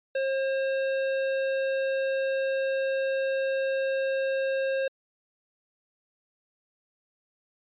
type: tone with tanh clipping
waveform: sine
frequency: 536 Hz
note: C5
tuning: 42 cents sharp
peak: -27 dBFS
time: 0.15-4.88 s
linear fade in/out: 5 ms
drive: 18 dB
effects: resampled to 8000 Hz